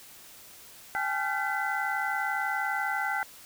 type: tone cluster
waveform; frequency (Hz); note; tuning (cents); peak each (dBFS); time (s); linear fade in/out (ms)
sine; 793 / 853 / 1383 / 1535 / 2005; G5 / G#5 / F6 / G6 / B6; +20 / +46 / -17 / -37 / +26; -33 / -34 / -35 / -32 / -35; 0.95-3.23; 0
effects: white hiss -50 dBFS RMS until 3.45 s